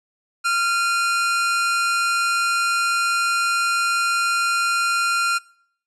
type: tone pair together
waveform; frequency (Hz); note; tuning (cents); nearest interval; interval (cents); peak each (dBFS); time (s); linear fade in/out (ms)
45% pulse; 1382.9 / 2464; F6 / D#7; -17 / -17; minor seventh; 1000; -18 / -27; 0.44-5.39; 20
effects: noise-tail reverb RT60 0.6 s tail -24 dB re dry + resampled to 24000 Hz